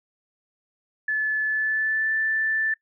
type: tone with pitch glide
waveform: sine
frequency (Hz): 1730 to 1763.3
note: A6 to A6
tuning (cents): -30 to +3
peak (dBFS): -21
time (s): 1.08-2.74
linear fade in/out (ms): 5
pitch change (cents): +33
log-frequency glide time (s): 1.45-2.14
effects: noise-tail reverb RT60 0.1 s tail -22 dB re dry